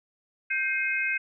sine tone cluster, 1567 / 2133 / 2526 Hz, G6 / C7 / D#7, -1 / +33 / +26 cents, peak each -29 dBFS, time 0.5-1.18 s, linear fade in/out 10 ms, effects none

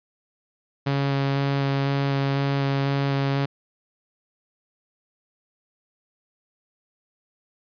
sawtooth tone with vibrato, 138.59 Hz, C#3, in tune, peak -17 dBFS, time 0.86-3.46 s, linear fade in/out 10 ms, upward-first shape square, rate 2 Hz, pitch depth 8 cents each way, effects resampled to 11025 Hz

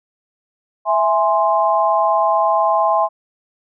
sine chord, E augmented, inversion none, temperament equal, 659.3 / 830.6 / 1046.5 Hz, E5 / G#5 / B#5, 0 / 0 / 0 cents, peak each -17 dBFS, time 0.85-3.09 s, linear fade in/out 50 ms, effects none

